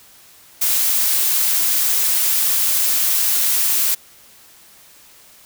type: noise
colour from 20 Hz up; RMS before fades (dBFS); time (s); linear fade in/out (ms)
blue; -17; 0.61-3.95; 10
effects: white hiss -47 dBFS RMS until 5.45 s